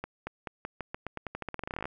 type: accelerating click train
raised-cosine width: 0.5 ms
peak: -20 dBFS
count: 24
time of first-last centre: 0.04-1.855 s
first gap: 230 ms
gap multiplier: 0.88
effects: none